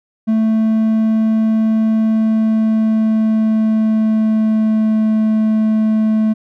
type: tone with pitch glide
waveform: triangle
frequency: 220.5 to 217.8 Hz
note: A3 to A3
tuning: +4 to -17 cents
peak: -9 dBFS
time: 0.27-6.34 s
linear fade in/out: 20 ms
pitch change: -21 cents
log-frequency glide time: 2.13-5.08 s
effects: none